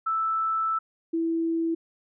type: tone pair in turn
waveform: sine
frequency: 1318.5 / 329.6 Hz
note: E6 / E4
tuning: 0 / 0 cents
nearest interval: 2 octaves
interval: 2400 cents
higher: first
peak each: -23 dBFS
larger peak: neither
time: 0.06-0.79 / 1.13-1.75 s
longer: first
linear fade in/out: 10 ms
effects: none